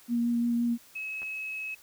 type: tone with vibrato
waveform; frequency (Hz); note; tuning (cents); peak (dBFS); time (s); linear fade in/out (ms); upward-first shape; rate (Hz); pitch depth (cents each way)
sine; 236.6; A#3; +26; -24; 0.08-0.78; 50; sine; 5.8; 12
type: tone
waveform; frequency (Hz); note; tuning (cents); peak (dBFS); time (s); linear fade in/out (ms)
sine; 2572; E7; -43; -33; 0.95-1.75; 10
type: clicks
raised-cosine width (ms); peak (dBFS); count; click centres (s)
0.5; -33; 2; 1.219 / 1.23
effects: white hiss -56 dBFS RMS until 1.82 s